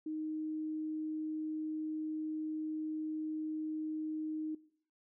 sine tone, 311.1 Hz, D#4, in tune, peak -36 dBFS, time 0.06-4.55 s, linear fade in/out 5 ms, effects noise-tail reverb RT60 0.6 s tail -20 dB re dry

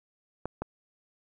clicks, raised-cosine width 1 ms, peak -18 dBFS, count 2, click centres 0.456 / 0.62 s, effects none

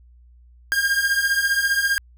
45% pulse beating tone pair, 1603 / 1618 Hz, G6 / G#6, +38 / -46 cents, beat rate 15 Hz, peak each -23 / -20 dBFS, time 0.72-1.98 s, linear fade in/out 0 ms, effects added 60 Hz sine -47 dBFS peak until 2.17 s

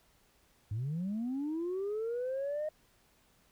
sine linear sweep, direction up, 98 to 622.3 Hz, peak -31 dBFS, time 0.71-2.69 s, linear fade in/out 5 ms, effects tanh soft clip ceiling -30 dBFS + pink hiss -68 dBFS RMS until 3.51 s

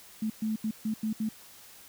sine tone bursts at uneven times, 218 Hz, A3, 16 cents flat, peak -27 dBFS, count 6, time 0.22-0.3 / 0.42-0.56 / 0.64-0.71 / 0.85-0.94 / 1.03-1.13 / 1.2-1.29 s, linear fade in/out 5 ms, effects white hiss -52 dBFS RMS until 1.88 s

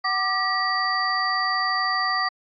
sine tone cluster, 752 / 1183 / 1927 / 4648 Hz, F#5 / D6 / B6 / D8, +28 / +12 / -43 / -19 cents, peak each -29 / -24 / -26 / -28 dBFS, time 0.04-2.29 s, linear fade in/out 10 ms, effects AAC 64 kbps

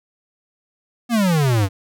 square exponential sweep, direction down, 246.9 to 92.5 Hz, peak -15 dBFS, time 1.09-1.69 s, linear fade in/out 50 ms, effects none

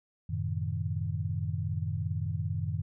sine chord, F# diminished seventh, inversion none, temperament equal, 92.5 / 110 / 130.81 / 155.56 Hz, F#2 / A2 / C3 / Eb3, 0 / 0 / 0 / 0 cents, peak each -33 / -35 / -39 / -35 dBFS, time 0.29-2.82 s, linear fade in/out 10 ms, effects none

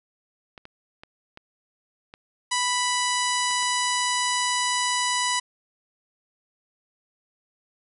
clicks, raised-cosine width 0.3 ms, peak -26 dBFS, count 7, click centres 0.578 / 0.654 / 1.035 / 1.374 / 2.139 / 3.51 / 3.625 s
harmonic tone, 987.8 Hz, B5, in tune, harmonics 1 / 2 / 3 / 4 / 5 / 6 / 7 / 8 / 9 / 10, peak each -26 / -29 / -31 / -32 / -33 / -34 / -34 / -35 / -36 / -36 dBFS, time 2.51-5.4 s, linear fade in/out 10 ms
effects none

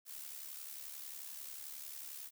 blue noise with amplitude modulation, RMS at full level -45 dBFS, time 0.05-2.31 s, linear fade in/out 50 ms, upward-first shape sine, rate 71.2 Hz, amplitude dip 60%, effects none

